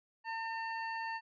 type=tone; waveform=25% pulse; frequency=904 Hz; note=A5; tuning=47 cents sharp; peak=-33 dBFS; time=0.24-1.21 s; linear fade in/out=50 ms; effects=resampled to 11025 Hz